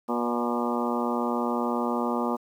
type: harmonic tone with a mistuned harmonic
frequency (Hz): 120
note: B2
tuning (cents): -49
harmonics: 2 / 3 / 4 / 5 / 6 / 7 / 8 / 9 / 10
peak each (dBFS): -28 / -33 / -33 / -35 / -36 / -34 / -35 / -36 / -35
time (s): 0.08-2.37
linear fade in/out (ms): 20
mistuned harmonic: 5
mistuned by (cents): -21
effects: 9-bit